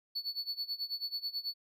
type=tone with tremolo; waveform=triangle; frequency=4442 Hz; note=C#8; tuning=3 cents sharp; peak=-31 dBFS; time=0.15-1.54 s; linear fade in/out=10 ms; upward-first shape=sine; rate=9.2 Hz; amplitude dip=90%; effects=none